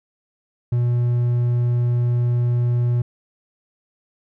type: tone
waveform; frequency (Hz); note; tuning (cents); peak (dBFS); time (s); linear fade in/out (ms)
triangle; 120.9; B2; -36; -14; 0.72-3.02; 5
effects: none